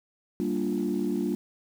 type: chord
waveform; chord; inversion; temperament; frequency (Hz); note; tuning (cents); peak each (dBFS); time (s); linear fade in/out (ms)
sine; G minor seventh; none; equal; 196 / 233.1 / 293.7 / 349.2; G3 / Bb3 / D4 / F4; 0 / 0 / 0 / 0; -30; 0.4-1.35; 0
effects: tanh soft clip ceiling -18 dBFS + 8-bit